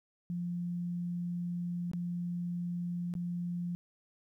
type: tone with dropouts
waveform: sine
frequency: 174.61 Hz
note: F3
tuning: in tune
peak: -33 dBFS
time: 0.3-3.75 s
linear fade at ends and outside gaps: 0 ms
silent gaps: 1.915-1.934 / 3.139-3.152 s
effects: 12-bit